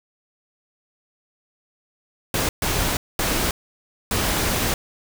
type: noise bursts at uneven times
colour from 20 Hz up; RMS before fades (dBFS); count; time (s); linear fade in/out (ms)
pink; -22; 4; 2.34-2.49 / 2.62-2.97 / 3.19-3.51 / 4.11-4.74; 2
effects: none